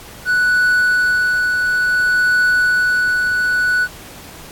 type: tone with tremolo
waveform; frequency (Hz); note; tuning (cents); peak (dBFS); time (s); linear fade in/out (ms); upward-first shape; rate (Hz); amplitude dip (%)
triangle; 1480; F#6; 0; -9; 0.25-3.88; 50; triangle; 0.57; 35
effects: pink hiss -37 dBFS RMS until 4.51 s + AAC 64 kbps